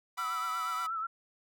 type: chord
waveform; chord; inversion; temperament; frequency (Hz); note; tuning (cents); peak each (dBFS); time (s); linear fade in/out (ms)
sawtooth; B minor; second; equal with one note detuned; 745.1 / 987.8 / 1174.7; F#5 / B5 / D6; +12 / 0 / 0; -43 / -37 / -41; 0.17-0.87; 10
type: tone with vibrato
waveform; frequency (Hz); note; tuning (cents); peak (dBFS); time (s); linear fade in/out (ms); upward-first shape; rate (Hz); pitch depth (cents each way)
sine; 1318.5; E6; 0; -32; 0.18-1.07; 10; triangle; 8.3; 70
effects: none